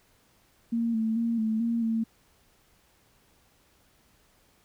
sine tone with pitch steps, 231.6 / 222.1 / 231.5 / 219.8 / 232.2 / 225.4 Hz, A#3 / A3 / A#3 / A3 / A#3 / A3, -11 / +16 / -12 / -2 / -7 / +42 cents, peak -24 dBFS, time 0.72-2.04 s, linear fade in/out 10 ms, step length 220 ms, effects pink hiss -64 dBFS RMS until 4.64 s

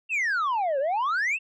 sine exponential two-way sweep, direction down then up, 2779 to 523.3 to 2779 Hz, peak -20 dBFS, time 0.09-1.39 s, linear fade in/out 50 ms, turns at 0.79 s, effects tanh soft clip ceiling -22 dBFS

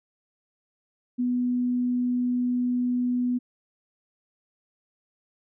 sine tone, 246.9 Hz, B3, in tune, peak -22 dBFS, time 1.18-3.39 s, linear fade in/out 20 ms, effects none

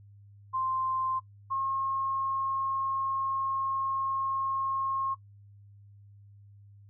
sine tone pair in turn, 1046.5 / 1077.2 Hz, C6 / C#6, 0 / -50 cents, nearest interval minor second, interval 50 cents, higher second, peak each -28 dBFS, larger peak neither, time 0.53-1.2 / 1.5-5.15 s, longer second, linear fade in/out 20 ms, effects noise-tail reverb RT60 0.1 s tail -17 dB re dry + added 101 Hz sine -51 dBFS peak until 6.89 s

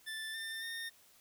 25% pulse tone with pitch steps, 1764 / 1796.9 / 1830.4 Hz, A6 / A6 / A#6, +4 / +36 / -32 cents, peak -36 dBFS, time 0.06-0.9 s, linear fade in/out 20 ms, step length 280 ms, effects white hiss -64 dBFS RMS until 1.2 s

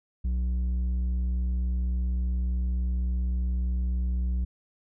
square tone with low-pass filter, 61.74 Hz, B1, in tune, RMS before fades -27 dBFS, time 0.24-4.45 s, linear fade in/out 10 ms, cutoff 130 Hz, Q 1.2, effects none

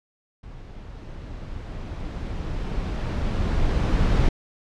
brown noise with level ramp, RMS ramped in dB -41 to -18 dBFS, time 0.43-4.29 s, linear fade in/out 5 ms, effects low-pass 5000 Hz 12 dB/octave

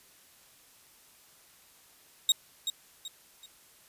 30% pulse tone with echo, 3768 Hz, A#7, 18 cents sharp, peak -17 dBFS, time 2.29-2.32 s, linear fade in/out 2 ms, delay 380 ms, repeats 3, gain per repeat -9 dB, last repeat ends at 3.46 s, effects white hiss -59 dBFS RMS until 3.88 s + resampled to 32000 Hz

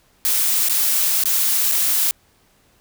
blue noise with dropouts, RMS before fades -18 dBFS, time 0.25-2.11 s, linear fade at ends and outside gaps 0 ms, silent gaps 0.686-0.696 / 1.237-1.256 / 1.715-1.72 s, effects pink hiss -58 dBFS RMS until 2.8 s

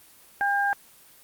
sine tone pair together, 805 / 1604 Hz, G5 / G6, +46 / +39 cents, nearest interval octave, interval 1193 cents, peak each -24 dBFS, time 0.41-0.73 s, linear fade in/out 0 ms, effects white hiss -53 dBFS RMS until 1.23 s + Opus 24 kbps

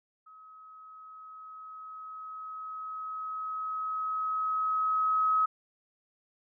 sine tone with level ramp, 1276 Hz, D#6, 43 cents sharp, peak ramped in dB -50 to -22 dBFS, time 0.26-5.46 s, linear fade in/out 10 ms, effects none

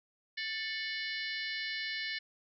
harmonic tone with a mistuned harmonic, 590 Hz, D5, 8 cents sharp, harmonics 3 / 4 / 5 / 6 / 7 / 8 / 9, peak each -39 / -41 / -44 / -46 / -43 / -46 / -48 dBFS, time 0.37-2.19 s, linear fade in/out 10 ms, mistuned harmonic 4, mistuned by -120 cents, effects none

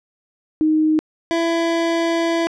sine / 25% pulse tone pair in turn, 311.1 / 333.7 Hz, D#4 / E4, 0 / +21 cents, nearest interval minor second, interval 121 cents, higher second, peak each -13 dBFS, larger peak neither, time 0.61-0.99 / 1.31-2.47 s, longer second, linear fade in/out 0 ms, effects low-pass 5000 Hz 12 dB/octave

